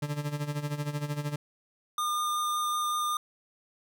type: tone with tremolo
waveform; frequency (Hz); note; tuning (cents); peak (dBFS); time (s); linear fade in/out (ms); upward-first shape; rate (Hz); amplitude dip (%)
40% pulse; 146.83; D3; 0; -27; 0.02-1.36; 5; sine; 13; 75
type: tone with vibrato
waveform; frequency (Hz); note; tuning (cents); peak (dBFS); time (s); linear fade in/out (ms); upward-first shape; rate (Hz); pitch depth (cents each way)
square; 1211; D#6; -47; -28; 1.98-3.17; 2; triangle; 5.3; 9
effects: none